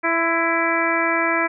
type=harmonic tone with a mistuned harmonic; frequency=331.9 Hz; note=E4; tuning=12 cents sharp; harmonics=1 / 2 / 3 / 4 / 5 / 6 / 7; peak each=-25 / -25 / -25 / -25 / -25 / -25 / -25 dBFS; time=0.03-1.48 s; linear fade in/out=20 ms; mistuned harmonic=3; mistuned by=+18 cents; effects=none